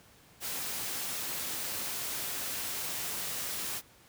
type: noise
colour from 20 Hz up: white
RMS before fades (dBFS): -36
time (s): 0.4-3.82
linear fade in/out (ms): 50
effects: pink hiss -59 dBFS RMS until 4.08 s + high-pass 60 Hz 12 dB/octave